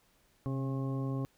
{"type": "harmonic tone with a mistuned harmonic", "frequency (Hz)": 135, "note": "C#3", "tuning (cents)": -45, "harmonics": [1, 2, 3, 4, 5, 6, 8], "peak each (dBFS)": [-33, -37, -44, -46, -53, -54, -48], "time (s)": [0.46, 1.25], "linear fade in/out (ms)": 0, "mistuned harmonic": 1, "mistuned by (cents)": -38, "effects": ["pink hiss -69 dBFS RMS until 1.37 s"]}